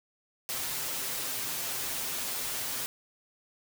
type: noise with comb filter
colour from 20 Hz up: white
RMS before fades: -34 dBFS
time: 0.49-2.86 s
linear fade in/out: 0 ms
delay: 7.6 ms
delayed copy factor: +0.7
effects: none